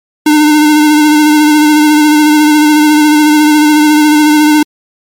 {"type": "tone with vibrato", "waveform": "square", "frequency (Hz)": 302, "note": "D4", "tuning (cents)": 48, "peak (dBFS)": -4, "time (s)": [0.26, 4.63], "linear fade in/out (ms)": 5, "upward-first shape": "sine", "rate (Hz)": 14, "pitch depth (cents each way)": 26, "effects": ["MP3 96 kbps"]}